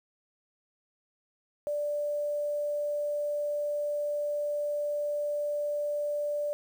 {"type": "tone with quantisation", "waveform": "sine", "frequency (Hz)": 587.3, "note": "D5", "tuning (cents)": 0, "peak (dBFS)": -28, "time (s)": [1.67, 6.53], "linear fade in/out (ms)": 0, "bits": 9, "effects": []}